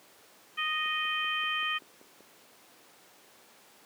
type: harmonic tone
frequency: 621 Hz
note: D#5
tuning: 3 cents flat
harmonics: 2 / 3 / 4 / 5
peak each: -34 / -34 / -34 / -34 dBFS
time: 0.57-1.79 s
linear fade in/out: 20 ms
type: click train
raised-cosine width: 2 ms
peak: -38 dBFS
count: 8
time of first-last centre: 0.86-2.206 s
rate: 5.2 Hz
effects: pink hiss -57 dBFS RMS until 3.85 s + high-pass 300 Hz 12 dB/octave